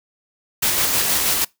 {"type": "noise with tremolo", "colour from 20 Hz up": "white", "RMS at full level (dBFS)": -18, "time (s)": [0.62, 1.45], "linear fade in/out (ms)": 10, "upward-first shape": "square", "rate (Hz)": 6.3, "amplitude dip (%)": 25, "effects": ["noise-tail reverb RT60 0.2 s tail -24 dB re dry"]}